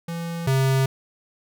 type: tone pair in turn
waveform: square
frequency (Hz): 168.3 / 133.58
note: E3 / C3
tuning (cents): +36 / +36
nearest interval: major third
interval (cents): 400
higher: first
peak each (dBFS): -28 / -18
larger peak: second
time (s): 0.08-0.47 / 0.47-0.86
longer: neither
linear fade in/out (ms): 5
effects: none